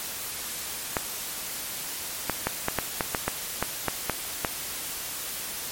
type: clicks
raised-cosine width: 0.5 ms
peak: -8 dBFS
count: 12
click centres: 0.968 / 2.297 / 2.47 / 2.684 / 2.787 / 3.008 / 3.148 / 3.28 / 3.626 / 3.883 / 4.097 / 4.448 s
effects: white hiss -34 dBFS RMS until 5.71 s + MP3 64 kbps